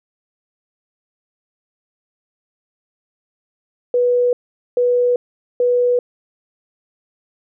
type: tone bursts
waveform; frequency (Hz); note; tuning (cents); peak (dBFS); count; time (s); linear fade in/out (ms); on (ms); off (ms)
sine; 490; B4; -14; -12; 3; 3.94-5.99; 2; 390; 440
effects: none